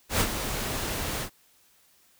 pink noise with ADSR envelope, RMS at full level -22 dBFS, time 0.09-1.3 s, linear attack 110 ms, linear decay 62 ms, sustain -9 dB, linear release 83 ms, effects white hiss -62 dBFS RMS until 2.19 s

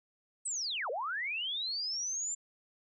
sine linear two-way sweep, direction down then up, 8372 to 438.8 to 7340 Hz, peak -33 dBFS, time 0.45-2.35 s, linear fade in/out 10 ms, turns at 0.9 s, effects none

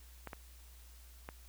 clicks, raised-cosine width 0.5 ms, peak -28 dBFS, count 3, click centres 0.273 / 0.332 / 1.289 s, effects added 60 Hz sine -54 dBFS peak until 1.48 s + white hiss -62 dBFS RMS until 1.48 s

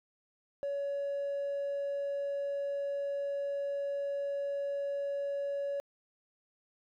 triangle tone, 563 Hz, C#5, 27 cents sharp, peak -29 dBFS, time 0.63-5.8 s, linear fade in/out 0 ms, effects tanh soft clip ceiling -28 dBFS

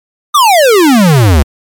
square exponential sweep, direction down, 1244.5 to 66.6 Hz, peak -4 dBFS, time 0.34-1.43 s, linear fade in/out 10 ms, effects MP3 96 kbps

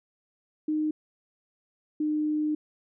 sine tone pair in turn, 307.3 / 303.8 Hz, D#4 / D#4, -21 / -41 cents, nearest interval unison, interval 20 cents, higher first, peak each -24 dBFS, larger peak neither, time 0.68-0.91 / 2-2.55 s, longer second, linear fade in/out 5 ms, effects none

